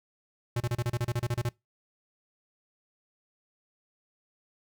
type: tone bursts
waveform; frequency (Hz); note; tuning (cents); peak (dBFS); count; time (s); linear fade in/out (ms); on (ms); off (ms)
square; 120; B2; -49; -27; 13; 0.56-1.491; 5; 43; 31
effects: noise-tail reverb RT60 0.2 s tail -23 dB re dry